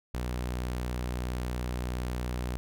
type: tone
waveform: sawtooth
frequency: 61.5 Hz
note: B1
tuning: 7 cents flat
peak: -27 dBFS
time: 0.14-2.57 s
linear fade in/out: 0 ms
effects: none